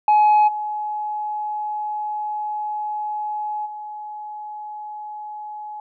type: tone with level steps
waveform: sine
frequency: 845 Hz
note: G#5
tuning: 30 cents sharp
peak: -9 / -23 / -30 dBFS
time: 0.08-5.8 s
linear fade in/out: 2 ms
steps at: 0.47 / 3.65 s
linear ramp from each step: 20 ms
effects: tanh soft clip ceiling -10 dBFS